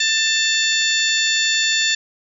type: harmonic tone with a mistuned harmonic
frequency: 889 Hz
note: A5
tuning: 18 cents sharp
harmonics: 2 / 3 / 4 / 5 / 6 / 7 / 8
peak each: -21 / -24 / -20 / -24 / -32 / -32 / -24 dBFS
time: 0-1.95 s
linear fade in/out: 5 ms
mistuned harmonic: 7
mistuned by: -77 cents
effects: none